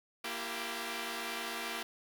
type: chord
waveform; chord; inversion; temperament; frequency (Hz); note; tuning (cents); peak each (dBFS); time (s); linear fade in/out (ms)
5% pulse; E diminished; second; equal with one note detuned; 233.1 / 336.4 / 392; Bb3 / E4 / G4; 0 / +35 / 0; -30; 0.24-1.83; 5
effects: 10-bit